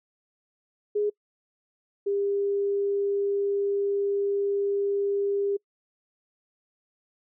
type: tone pair in turn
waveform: sine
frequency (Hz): 415.3 / 401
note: G#4 / G4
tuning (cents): 0 / +39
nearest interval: minor second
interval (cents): 61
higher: first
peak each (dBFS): -22 / -23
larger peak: first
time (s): 0.95-1.1 / 2.06-5.57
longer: second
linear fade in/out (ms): 10
effects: noise-tail reverb RT60 0.1 s tail -26 dB re dry